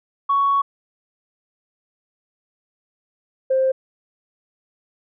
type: tone pair in turn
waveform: sine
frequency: 1115 / 526.2 Hz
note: C#6 / C5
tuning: +10 / +10 cents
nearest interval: octave + minor second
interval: 1300 cents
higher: first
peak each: -14 dBFS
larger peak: neither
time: 0.29-0.62 / 3.5-3.72 s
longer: first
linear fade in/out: 10 ms
effects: tanh soft clip ceiling -10 dBFS